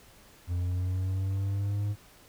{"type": "linear sweep", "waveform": "triangle", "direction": "up", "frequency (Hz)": [87.31, 103.83], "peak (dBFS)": -25, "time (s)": [0.47, 1.96], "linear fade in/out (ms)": 50, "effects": ["pink hiss -56 dBFS RMS until 2.28 s"]}